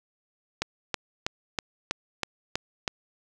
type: click train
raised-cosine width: 0.2 ms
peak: -9 dBFS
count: 8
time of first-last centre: 0.62-2.878 s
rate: 3.1 Hz
effects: none